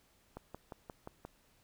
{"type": "click train", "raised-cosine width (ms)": 1, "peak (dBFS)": -30, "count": 6, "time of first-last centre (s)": [0.37, 1.25], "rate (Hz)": 5.68, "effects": ["pink hiss -69 dBFS RMS until 1.63 s"]}